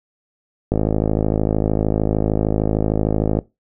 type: click train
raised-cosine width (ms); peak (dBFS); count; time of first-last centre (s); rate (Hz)
2; -4; 143; 0.72-3.389; 53.2
effects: noise-tail reverb RT60 0.2 s tail -19 dB re dry